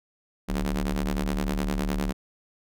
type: ring-modulated tone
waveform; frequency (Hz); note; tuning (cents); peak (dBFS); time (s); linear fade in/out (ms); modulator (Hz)
sawtooth; 73.42; D2; 0; -18; 0.48-2.13; 20; 115
effects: none